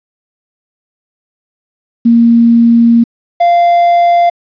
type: tone pair in turn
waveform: sine / triangle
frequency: 233.1 / 692.9 Hz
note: A#3 / F5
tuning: 0 / -14 cents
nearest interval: octave + perfect fifth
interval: 1886 cents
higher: second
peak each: -3 dBFS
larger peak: neither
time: 2.05-3.04 / 3.4-4.3 s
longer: first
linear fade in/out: 10 ms
effects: resampled to 11025 Hz + 7-bit